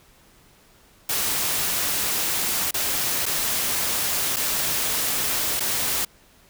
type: noise with dropouts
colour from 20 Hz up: white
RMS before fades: -24 dBFS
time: 1.09-6.05 s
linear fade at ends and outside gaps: 5 ms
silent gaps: 2.71-2.741 / 3.257-3.262 / 4.362-4.366 / 5.597-5.604 s
effects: pink hiss -55 dBFS RMS until 6.49 s